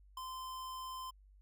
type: tone with ADSR envelope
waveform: square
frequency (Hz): 1034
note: C6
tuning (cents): -21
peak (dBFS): -40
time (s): 0.17-1.11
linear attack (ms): 4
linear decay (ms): 7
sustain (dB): -3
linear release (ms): 13
effects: added 49 Hz sine -59 dBFS peak until 1.41 s